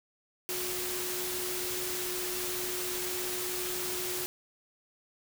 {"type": "tone in noise", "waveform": "sine", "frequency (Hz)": 363, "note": "F#4", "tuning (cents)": -33, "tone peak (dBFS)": -38, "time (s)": [0.49, 4.26], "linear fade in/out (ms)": 0, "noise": "white", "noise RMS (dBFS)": -35, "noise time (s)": [0.49, 4.26], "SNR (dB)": -6, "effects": []}